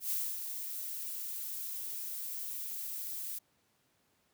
violet noise with ADSR envelope, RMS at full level -33 dBFS, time 0-3.39 s, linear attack 110 ms, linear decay 260 ms, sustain -7 dB, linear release 12 ms, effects pink hiss -73 dBFS RMS until 4.33 s + high-pass 100 Hz 12 dB/octave

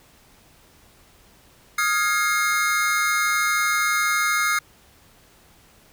square chord, F minor seventh, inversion third, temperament equal with one note detuned, 1244.5 / 1396.9 / 1661.2 / 2138 Hz, Eb6 / F6 / Ab6 / C7, 0 / 0 / 0 / +37 cents, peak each -25 / -26 / -29 / -24 dBFS, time 1.78-4.59 s, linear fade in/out 5 ms, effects pink hiss -54 dBFS RMS until 5.92 s

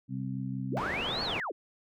harmonic tone, 65.41 Hz, C2, in tune, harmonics 2 / 3 / 4, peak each -35 / -37 / -38 dBFS, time 0.08-0.83 s, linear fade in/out 50 ms
sine linear two-way sweep, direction up then down, 185.5 to 4514 to 243.3 Hz, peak -32 dBFS, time 0.71-1.52 s, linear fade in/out 10 ms, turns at 1.23 s
white low-pass noise, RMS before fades -36 dBFS, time 0.77-1.4 s, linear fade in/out 0 ms, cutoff 1200 Hz, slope 12 dB/octave
effects none

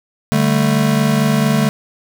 square chord, D suspended fourth, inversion none, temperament just, 146.83 / 195.78 / 220.2 Hz, D3 / G3 / A3, 0 / -2 / +2 cents, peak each -17 / -20 / -16 dBFS, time 0.32-1.69 s, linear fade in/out 0 ms, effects none

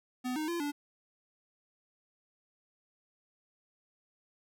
square tone with pitch steps, 251.5 / 309.2 / 342.4 / 290.2 Hz, B3 / D#4 / F4 / D4, +32 / -11 / -34 / -21 cents, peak -33 dBFS, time 0.24-0.72 s, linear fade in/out 20 ms, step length 120 ms, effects none

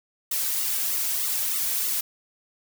blue noise with flanger, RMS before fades -26 dBFS, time 0.31-2.01 s, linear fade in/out 5 ms, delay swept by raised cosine 1.2 to 2.9 ms, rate 3.2 Hz, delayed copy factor -0.95, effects none

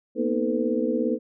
sine tone cluster, 231.8 / 249.2 / 314.4 / 443.3 / 504 Hz, A#3 / B3 / D#4 / A4 / B4, -10 / +16 / +18 / +13 / +35 cents, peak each -28 dBFS, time 0.15-1.19 s, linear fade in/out 50 ms, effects none

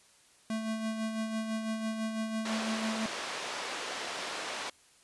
square tone with tremolo, 220.8 Hz, A3, 6 cents sharp, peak -31 dBFS, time 0.5-3.06 s, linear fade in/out 2 ms, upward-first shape sine, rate 6 Hz, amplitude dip 45%
pink band-pass noise, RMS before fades -38 dBFS, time 2.45-4.7 s, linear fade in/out 5 ms, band 510 to 5800 Hz, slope 12 dB/octave
effects white hiss -62 dBFS RMS until 5.03 s + resampled to 24000 Hz

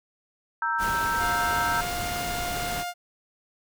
sine chord, E diminished, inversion second, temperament equal, 932.3 / 1318.5 / 1568 Hz, Bb5 / E6 / G6, 0 / 0 / 0 cents, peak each -28 dBFS, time 0.62-1.81 s, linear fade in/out 2 ms
pink noise, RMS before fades -33 dBFS, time 0.78-2.85 s, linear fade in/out 50 ms
sawtooth tone, 706 Hz, F5, 19 cents sharp, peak -26 dBFS, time 1.18-2.94 s, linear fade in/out 50 ms
effects none

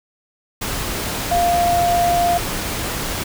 sine tone in noise, 697 Hz, F5, 4 cents flat, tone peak -14 dBFS, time 1.31-2.38 s, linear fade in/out 10 ms, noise pink, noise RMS -24 dBFS, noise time 0.61-3.24 s, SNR +7 dB, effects none

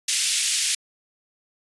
white band-pass noise, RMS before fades -23 dBFS, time 0.08-0.75 s, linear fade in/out 5 ms, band 2200 to 10000 Hz, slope 24 dB/octave, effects resampled to 24000 Hz

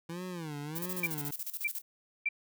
25% pulse tone with vibrato, 163 Hz, E3, 19 cents flat, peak -34 dBFS, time 0.09-1.31 s, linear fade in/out 5 ms, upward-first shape sine, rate 1.5 Hz, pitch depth 210 cents each way
violet noise with tremolo, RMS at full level -37 dBFS, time 0.75-1.82 s, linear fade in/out 10 ms, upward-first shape square, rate 14 Hz, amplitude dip 80%
sine tone bursts, 2349 Hz, D7, in tune, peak -27 dBFS, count 3, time 1.03-2.289 s, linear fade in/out 5 ms, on 33 ms, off 580 ms
effects none

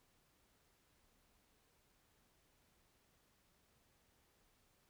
silence, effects pink hiss -75 dBFS RMS until 4.89 s

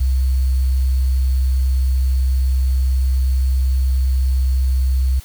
sine tone with sample-and-hold, 65 Hz, C2, 11 cents flat, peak -13 dBFS, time 0-5.2 s, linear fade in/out 10 ms, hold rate 4410 Hz, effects white hiss -43 dBFS RMS until 5.24 s

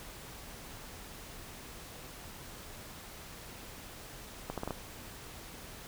accelerating click train, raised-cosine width 1 ms, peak -21 dBFS, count 5, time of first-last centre 4.5-4.707 s, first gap 77 ms, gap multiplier 0.74, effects pink hiss -48 dBFS RMS until 5.87 s

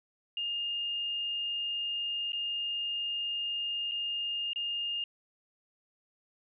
sine tone with dropouts, 2826 Hz, F7, 20 cents sharp, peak -31 dBFS, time 0.37-5.04 s, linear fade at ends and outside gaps 2 ms, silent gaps 2.321-2.331 / 3.913-3.918 / 4.533-4.559 s, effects none

